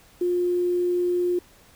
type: tone with quantisation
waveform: sine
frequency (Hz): 354.9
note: F4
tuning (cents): +28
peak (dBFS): -20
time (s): 0.21-1.39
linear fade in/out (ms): 5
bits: 8
effects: pink hiss -54 dBFS RMS until 1.75 s